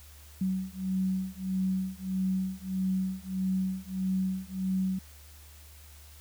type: beating tone pair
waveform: sine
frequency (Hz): 187.5 / 189.1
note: F#3 / F#3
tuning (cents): +23 / +38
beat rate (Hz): 1.6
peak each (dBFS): -31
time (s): 0.41-4.99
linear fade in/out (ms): 5
effects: added 74 Hz sine -50 dBFS peak until 6.2 s + white hiss -55 dBFS RMS until 6.2 s